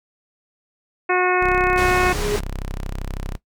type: harmonic tone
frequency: 363.7 Hz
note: F#4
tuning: 30 cents flat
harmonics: 1 / 2 / 3 / 4 / 5 / 6 / 7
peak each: -19 / -22 / -24 / -25 / -26 / -27 / -27 dBFS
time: 1.09-2.13 s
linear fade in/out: 10 ms
type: tone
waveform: sawtooth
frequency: 32.7 Hz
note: C1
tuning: in tune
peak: -22 dBFS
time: 1.41-3.37 s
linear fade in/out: 20 ms
type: low-pass noise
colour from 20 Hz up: pink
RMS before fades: -27 dBFS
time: 1.77-2.4 s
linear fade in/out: 10 ms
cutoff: 9400 Hz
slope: 12 dB/octave
type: tone with exponential growth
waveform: sine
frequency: 415.3 Hz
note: G#4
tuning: in tune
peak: -16 dBFS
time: 1.85-2.36 s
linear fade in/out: 0 ms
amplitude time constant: 110 ms
effects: noise-tail reverb RT60 0.1 s tail -17 dB re dry